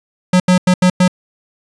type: tone bursts at uneven times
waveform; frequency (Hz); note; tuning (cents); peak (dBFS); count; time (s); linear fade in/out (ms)
square; 182.1; F#3; -27; -8; 5; 0.33-0.4 / 0.48-0.58 / 0.67-0.74 / 0.82-0.9 / 1-1.08; 5
effects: resampled to 22050 Hz